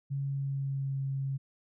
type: tone with pitch glide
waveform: sine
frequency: 138.59 to 136.05 Hz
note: C#3 to C#3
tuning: 0 to -32 cents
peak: -30 dBFS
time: 0.1-1.38 s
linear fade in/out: 20 ms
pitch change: -32 cents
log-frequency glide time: 0.24-1 s
effects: none